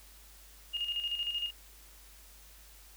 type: tone with tremolo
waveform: sine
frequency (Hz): 2845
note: F7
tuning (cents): +31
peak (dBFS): -30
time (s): 0.73-1.51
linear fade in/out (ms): 20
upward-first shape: square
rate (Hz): 13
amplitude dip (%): 55
effects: added 50 Hz sine -56 dBFS peak until 2.96 s + white hiss -57 dBFS RMS until 2.96 s